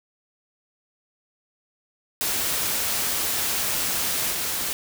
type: noise with level steps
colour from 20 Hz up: white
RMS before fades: -25 / -27 dBFS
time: 2.21-4.73 s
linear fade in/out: 0 ms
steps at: 4.3 s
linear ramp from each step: 20 ms
effects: none